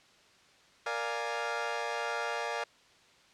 20% pulse chord, Bb dominant seventh, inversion none, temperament equal, 466.2 / 587.3 / 698.5 / 830.6 Hz, Bb4 / D5 / F5 / Ab5, 0 / 0 / 0 / 0 cents, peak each -33 dBFS, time 0.86-2.64 s, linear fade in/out 5 ms, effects white hiss -61 dBFS RMS until 3.33 s + low-pass 5000 Hz 12 dB/octave

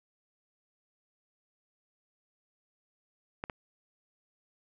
clicks, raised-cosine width 0.5 ms, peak -20 dBFS, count 2, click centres 3.439 / 3.498 s, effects none

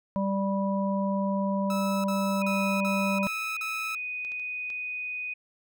harmonic tone, 196 Hz, G3, in tune, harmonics 1 / 3 / 5, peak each -26 / -31 / -33 dBFS, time 0.16-3.27 s, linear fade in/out 0 ms
sawtooth tone bursts, 1303 Hz, E6, 20 cents flat, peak -30 dBFS, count 6, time 1.7-3.95 s, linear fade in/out 2 ms, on 340 ms, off 42 ms
sine tone, 2489 Hz, D#7, in tune, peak -31 dBFS, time 2.41-5.34 s, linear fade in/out 10 ms
clicks, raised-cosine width 0.2 ms, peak -39 / -31 / -32 / -37 / -30 dBFS, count 5, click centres 3.908 / 4.249 / 4.319 / 4.397 / 4.702 s
effects none

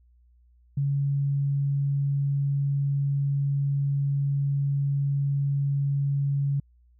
sine tone, 140.2 Hz, C#3, 20 cents sharp, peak -22 dBFS, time 0.77-6.6 s, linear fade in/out 5 ms, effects added 60 Hz sine -56 dBFS peak until 6.99 s

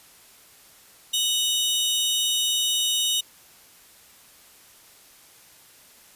sawtooth tone pair together, 2960 / 3721 Hz, F#7 / A#7, 0 / -4 cents, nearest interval major third, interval 396 cents, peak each -21 dBFS, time 1.13-3.21 s, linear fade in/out 10 ms, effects white hiss -52 dBFS RMS until 6.15 s + resampled to 32000 Hz

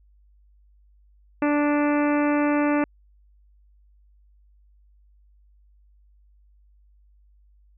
harmonic tone, 293.2 Hz, D4, 3 cents flat, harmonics 1 / 2 / 3 / 4 / 5 / 6 / 7 / 8 / 9, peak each -20 / -26 / -30 / -32 / -34 / -36 / -37 / -38 / -39 dBFS, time 1.42-2.84 s, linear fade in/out 2 ms, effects added 50 Hz sine -54 dBFS peak until 7.77 s

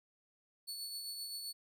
sawtooth tone with tremolo, 4435 Hz, C#8, in tune, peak -37 dBFS, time 0.67-1.53 s, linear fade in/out 20 ms, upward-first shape triangle, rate 7.7 Hz, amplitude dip 40%, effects none

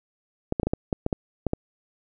clicks, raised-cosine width 2 ms, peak -10 dBFS, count 10, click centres 0.524 / 0.598 / 0.632 / 0.67 / 0.735 / 0.928 / 1.064 / 1.128 / 1.467 / 1.534 s, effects none

